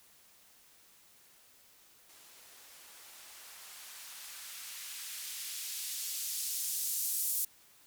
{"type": "noise with band-pass filter sweep", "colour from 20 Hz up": "violet", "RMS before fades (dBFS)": -40, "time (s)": [2.09, 7.45], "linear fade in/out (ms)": 5, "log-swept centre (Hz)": [290, 9600], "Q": 0.72, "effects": ["white hiss -62 dBFS RMS until 7.86 s"]}